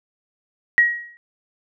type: tone with exponential decay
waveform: sine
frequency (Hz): 1900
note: A#6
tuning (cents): +33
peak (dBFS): -8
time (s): 0.78-1.17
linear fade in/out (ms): 0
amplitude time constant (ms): 84
effects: none